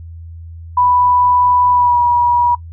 sine tone with pitch glide, 987.8 to 965.2 Hz, B5 to B5, 0 to -40 cents, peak -9 dBFS, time 0.77-2.55 s, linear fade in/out 5 ms, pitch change -40 cents, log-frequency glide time 1.71-1.99 s, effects noise-tail reverb RT60 0.1 s tail -21 dB re dry + added 83 Hz sine -29 dBFS peak until 2.72 s

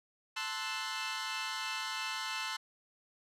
15% pulse chord, F# half-diminished seventh, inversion first, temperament equal, 880 / 1046.5 / 1318.5 / 1480 Hz, A5 / C6 / E6 / F#6, 0 / 0 / 0 / 0 cents, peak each -35 / -34 / -35 / -35 dBFS, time 0.36-2.57 s, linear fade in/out 10 ms, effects low-pass 8000 Hz 12 dB/octave

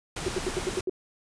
pink noise, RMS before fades -34 dBFS, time 0.16-0.81 s, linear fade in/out 5 ms
sine tone bursts, 370 Hz, F#4, in tune, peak -24 dBFS, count 7, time 0.26-0.896 s, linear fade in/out 2 ms, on 24 ms, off 78 ms
effects resampled to 22050 Hz

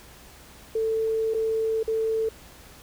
sine tone with dropouts, 444.5 Hz, A4, 18 cents sharp, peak -22 dBFS, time 0.75-2.29 s, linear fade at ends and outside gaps 5 ms, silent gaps 1.339-1.345 / 1.831-1.877 s, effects added 60 Hz sine -55 dBFS peak until 2.82 s + pink hiss -49 dBFS RMS until 2.82 s

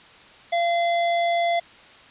square tone, 686 Hz, F5, 31 cents flat, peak -20 dBFS, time 0.52-1.6 s, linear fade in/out 10 ms, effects white hiss -48 dBFS RMS until 2.1 s + resampled to 8000 Hz

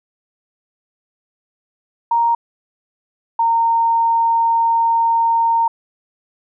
sine tone pair in turn, 932.3 / 920 Hz, A#5 / A#5, 0 / -23 cents, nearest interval unison, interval 23 cents, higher first, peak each -12 / -12 dBFS, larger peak neither, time 2.11-2.35 / 3.39-5.68 s, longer second, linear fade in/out 5 ms, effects none

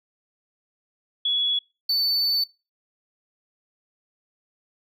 sine / triangle tone pair in turn, 3378 / 4509 Hz, G#7 / C#8, +29 / +29 cents, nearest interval perfect fourth, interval 500 cents, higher second, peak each -20 / -18 dBFS, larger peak second, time 1.25-1.59 / 1.89-2.44 s, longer second, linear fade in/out 5 ms, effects noise-tail reverb RT60 0.3 s tail -26 dB re dry

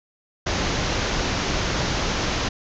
pink low-pass noise, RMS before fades -24 dBFS, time 0.46-2.49 s, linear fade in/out 10 ms, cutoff 6700 Hz, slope 96 dB/octave, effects none

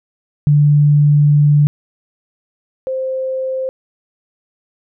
sine tone pair in turn, 146.83 / 523.2 Hz, D3 / C5, 0 / 0 cents, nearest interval octave + minor seventh, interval 2200 cents, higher second, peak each -7 / -17 dBFS, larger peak first, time 0.47-1.67 / 2.87-3.69 s, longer first, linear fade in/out 0 ms, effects none

